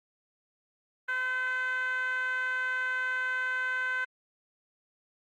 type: tone with band-pass filter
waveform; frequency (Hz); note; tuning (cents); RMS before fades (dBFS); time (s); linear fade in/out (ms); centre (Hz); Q
10% pulse; 511; C5; -41; -31; 1.08-4.05; 10; 1500; 4.8
effects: Opus 32 kbps